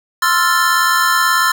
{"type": "chord", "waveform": "square", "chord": "F major seventh", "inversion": "second", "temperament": "equal", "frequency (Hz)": [1046.5, 1318.5, 1396.9, 1760], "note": ["C6", "E6", "F6", "A6"], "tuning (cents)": [0, 0, 0, 0], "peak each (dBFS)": -18, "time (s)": [0.22, 1.52], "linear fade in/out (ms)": 5, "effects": []}